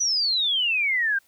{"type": "exponential sweep", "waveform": "sine", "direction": "down", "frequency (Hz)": [6010, 1552], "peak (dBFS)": -20, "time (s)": [0, 1.19], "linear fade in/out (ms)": 10, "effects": ["white hiss -62 dBFS RMS until 1.27 s"]}